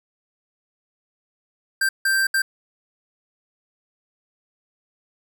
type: tone bursts at uneven times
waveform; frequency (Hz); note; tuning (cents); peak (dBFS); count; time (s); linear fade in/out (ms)
square; 1574; G6; +7; -18; 3; 1.81-1.89 / 2.05-2.27 / 2.34-2.42; 5
effects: none